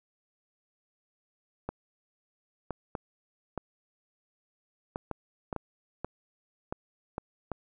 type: clicks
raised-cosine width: 1 ms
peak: -19 dBFS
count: 12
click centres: 1.69 / 2.707 / 2.952 / 3.577 / 4.959 / 5.113 / 5.528 / 5.563 / 6.046 / 6.725 / 7.181 / 7.517 s
effects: none